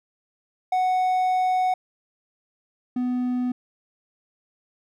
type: tone pair in turn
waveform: triangle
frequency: 740 / 248.9 Hz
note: F#5 / B3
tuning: 0 / +14 cents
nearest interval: octave + perfect fifth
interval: 1886 cents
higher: first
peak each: -17 / -20 dBFS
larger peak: first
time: 0.72-1.74 / 2.96-3.52 s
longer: first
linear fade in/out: 5 ms
effects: none

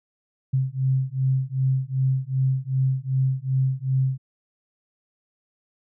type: beating tone pair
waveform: sine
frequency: 130.81 / 133.41 Hz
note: C3 / C3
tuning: 0 / +34 cents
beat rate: 2.6 Hz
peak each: -23 dBFS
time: 0.53-4.18 s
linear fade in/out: 10 ms
effects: none

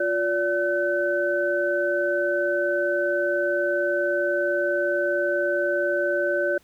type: tone cluster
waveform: sine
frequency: 352.6 / 577 / 1520 Hz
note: F4 / D5 / F#6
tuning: +17 / -31 / +46 cents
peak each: -27 / -23 / -26 dBFS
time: 0-6.58 s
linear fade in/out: 5 ms
effects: pink hiss -59 dBFS RMS until 6.63 s

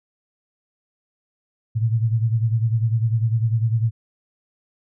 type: beating tone pair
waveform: sine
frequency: 111.6 / 121.6 Hz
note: A2 / B2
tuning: +25 / -26 cents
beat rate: 10 Hz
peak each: -18 / -23 dBFS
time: 1.75-3.91 s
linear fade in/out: 20 ms
effects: none

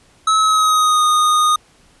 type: tone with pitch glide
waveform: square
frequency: 1292 to 1233.7 Hz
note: E6 to D#6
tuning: -35 to -15 cents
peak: -12 dBFS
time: 0.27-1.56 s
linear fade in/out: 5 ms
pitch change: -80 cents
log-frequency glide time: 0.37-1.03 s
effects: pink hiss -52 dBFS RMS until 2 s + resampled to 24000 Hz

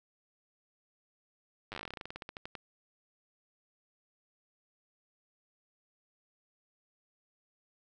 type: slowing click train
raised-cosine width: 0.3 ms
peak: -25 dBFS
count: 23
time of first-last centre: 1.72-2.553 s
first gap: 9 ms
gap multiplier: 1.12
effects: none

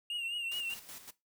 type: tone with vibrato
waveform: triangle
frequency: 2800 Hz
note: F7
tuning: 4 cents sharp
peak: -33 dBFS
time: 0.1-0.74 s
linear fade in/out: 2 ms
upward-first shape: triangle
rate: 4.8 Hz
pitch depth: 72 cents each way
type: noise with tremolo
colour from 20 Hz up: white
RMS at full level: -47 dBFS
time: 0.51-1.11 s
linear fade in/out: 10 ms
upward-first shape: square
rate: 5.3 Hz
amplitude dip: 60%
effects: noise-tail reverb RT60 0.2 s tail -18 dB re dry

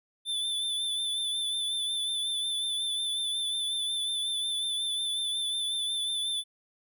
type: tone with vibrato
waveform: square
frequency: 3520 Hz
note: A7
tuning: in tune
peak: -29 dBFS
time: 0.25-6.44 s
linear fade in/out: 50 ms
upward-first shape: sine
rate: 5.5 Hz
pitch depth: 32 cents each way
effects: none

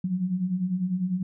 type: beating tone pair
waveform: sine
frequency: 174.61 / 184.61 Hz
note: F3 / F#3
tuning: 0 / -4 cents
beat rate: 10 Hz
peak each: -31 / -25 dBFS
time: 0.04-1.23 s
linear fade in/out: 5 ms
effects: none

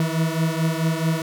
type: beating tone pair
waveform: 40% pulse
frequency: 160 / 164.6 Hz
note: D#3 / E3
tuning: +49 / -2 cents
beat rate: 4.6 Hz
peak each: -21 / -23 dBFS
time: 0-1.22 s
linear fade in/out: 2 ms
effects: none

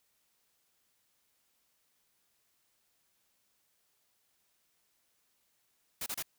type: noise bursts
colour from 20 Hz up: white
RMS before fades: -37 dBFS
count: 3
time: 6.01-6.226 s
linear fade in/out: 5 ms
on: 52 ms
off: 30 ms
effects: white hiss -75 dBFS RMS until 6.38 s

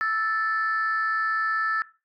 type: tone pair together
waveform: sine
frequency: 1317.8 / 1759 Hz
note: E6 / A6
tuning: -1 / -1 cents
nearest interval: perfect fourth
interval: 500 cents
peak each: -24 dBFS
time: 0.01-1.82 s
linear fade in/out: 0 ms
effects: noise-tail reverb RT60 0.3 s tail -18 dB re dry + tanh soft clip ceiling -17 dBFS

